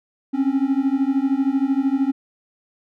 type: beating tone pair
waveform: triangle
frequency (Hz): 265 / 278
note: C4 / C#4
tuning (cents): +22 / +5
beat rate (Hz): 13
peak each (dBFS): -18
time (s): 0.33-2.12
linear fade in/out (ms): 20
effects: none